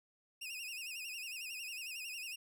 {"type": "tone with vibrato", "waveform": "sawtooth", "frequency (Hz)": 2637, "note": "E7", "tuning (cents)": 0, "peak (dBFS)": -39, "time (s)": [0.41, 2.36], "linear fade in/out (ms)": 10, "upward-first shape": "sine", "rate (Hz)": 11, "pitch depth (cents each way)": 120, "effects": []}